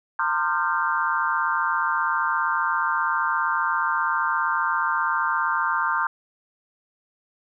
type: tone cluster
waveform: sine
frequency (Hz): 913 / 1048 / 1205 / 1392 / 1560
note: A#5 / C6 / D6 / F6 / G6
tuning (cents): -36 / +2 / +44 / -6 / -9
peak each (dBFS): -27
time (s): 0.19-6.07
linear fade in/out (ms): 2
effects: none